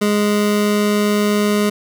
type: tone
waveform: 25% pulse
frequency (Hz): 207.7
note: G#3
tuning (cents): 0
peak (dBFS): -10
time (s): 0.01-1.7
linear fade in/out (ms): 10
effects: none